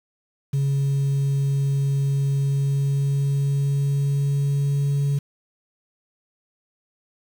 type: tone with pitch glide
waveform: sine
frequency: 138.59 to 141.42 Hz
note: C#3 to C#3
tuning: 0 to +35 cents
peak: -16 dBFS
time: 0.53-5.19 s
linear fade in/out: 10 ms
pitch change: +35 cents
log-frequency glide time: 2.39-5.01 s
effects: tanh soft clip ceiling -17 dBFS + 7-bit

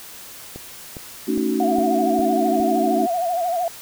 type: click train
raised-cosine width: 2 ms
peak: -20 dBFS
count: 6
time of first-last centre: 0.56-2.601 s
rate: 2.45 Hz
type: chord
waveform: sine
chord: D# half-diminished seventh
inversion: second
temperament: just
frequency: 224 / 280 / 311.1 / 373.4 Hz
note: A3 / C#4 / D#4 / F#4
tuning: +31 / +18 / 0 / +16 cents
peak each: -24 dBFS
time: 1.27-3.07 s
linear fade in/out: 20 ms
type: tone with vibrato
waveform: sine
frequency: 698.5 Hz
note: F5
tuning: in tune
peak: -19 dBFS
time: 1.6-3.68 s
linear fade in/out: 2 ms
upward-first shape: sine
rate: 13 Hz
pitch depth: 86 cents each way
effects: white hiss -39 dBFS RMS until 3.81 s

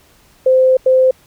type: tone bursts at uneven times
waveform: sine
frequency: 518 Hz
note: C5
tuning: 17 cents flat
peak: -7 dBFS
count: 2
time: 0.46-0.77 / 0.86-1.11 s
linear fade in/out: 5 ms
effects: pink hiss -50 dBFS RMS until 1.26 s

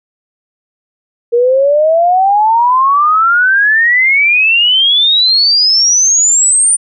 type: exponential sweep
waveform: sine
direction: up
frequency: 466.2 to 9270 Hz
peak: -6 dBFS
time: 1.32-6.77 s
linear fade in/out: 20 ms
effects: none

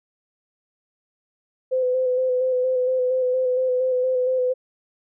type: tone with vibrato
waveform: sine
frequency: 509 Hz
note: C5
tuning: 48 cents flat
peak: -18 dBFS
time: 1.71-4.54 s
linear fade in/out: 20 ms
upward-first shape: square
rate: 4.3 Hz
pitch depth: 22 cents each way
effects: none

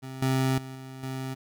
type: tone with level steps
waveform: 25% pulse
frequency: 131.8 Hz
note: C3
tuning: 13 cents sharp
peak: -33 / -19 / -34 / -36 / -28 dBFS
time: 0.02-1.35 s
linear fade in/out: 20 ms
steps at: 0.22 / 0.58 / 0.75 / 1.03 s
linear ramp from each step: 2 ms
effects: none

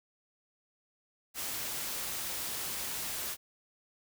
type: noise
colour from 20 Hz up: white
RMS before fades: -37 dBFS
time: 1.34-3.37 s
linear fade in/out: 50 ms
effects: none

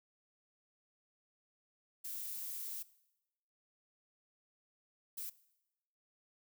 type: noise bursts at uneven times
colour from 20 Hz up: violet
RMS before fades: -43 dBFS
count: 2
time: 2.04-2.83 / 5.17-5.3 s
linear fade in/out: 10 ms
effects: noise-tail reverb RT60 0.9 s tail -19 dB re dry

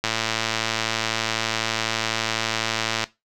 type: click train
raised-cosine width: 0.2 ms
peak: -5 dBFS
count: 337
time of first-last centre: 0.04-3.04 s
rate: 112 Hz
effects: noise-tail reverb RT60 0.2 s tail -17 dB re dry

